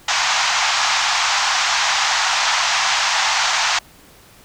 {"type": "band-pass noise", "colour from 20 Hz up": "pink", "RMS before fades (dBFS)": -18, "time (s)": [0.08, 3.79], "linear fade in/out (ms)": 5, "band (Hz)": [750, 6900], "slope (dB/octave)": 48, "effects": ["pink hiss -47 dBFS RMS until 4.44 s"]}